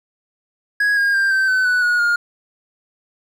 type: tone with pitch steps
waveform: triangle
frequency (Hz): 1661.2 / 1624.2 / 1588 / 1552.6 / 1518.1 / 1484.2 / 1451.2 / 1418.9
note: G#6 / G#6 / G6 / G6 / F#6 / F#6 / F#6 / F6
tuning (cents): 0 / -39 / +22 / -17 / +44 / +5 / -34 / +27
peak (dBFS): -12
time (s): 0.8-2.16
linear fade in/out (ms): 5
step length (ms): 170
effects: none